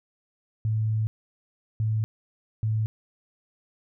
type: tone bursts at uneven times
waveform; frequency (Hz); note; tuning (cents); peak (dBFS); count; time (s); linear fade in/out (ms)
sine; 109.4; A2; -9; -22; 3; 0.65-1.07 / 1.8-2.04 / 2.63-2.86; 0
effects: none